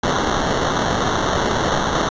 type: noise with sample-and-hold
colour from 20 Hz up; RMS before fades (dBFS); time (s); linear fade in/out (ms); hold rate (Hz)
white; -19; 0.03-2.09; 5; 2450
effects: resampled to 16000 Hz